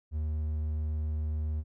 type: tone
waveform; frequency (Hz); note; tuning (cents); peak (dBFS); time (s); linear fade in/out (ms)
triangle; 76.8; D#2; -22; -27; 0.11-1.64; 50
effects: none